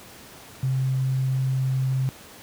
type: tone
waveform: sine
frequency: 131.6 Hz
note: C3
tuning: 10 cents sharp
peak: -20 dBFS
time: 0.63-2.09 s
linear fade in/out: 0 ms
effects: pink hiss -45 dBFS RMS until 2.42 s + high-pass 80 Hz 12 dB/octave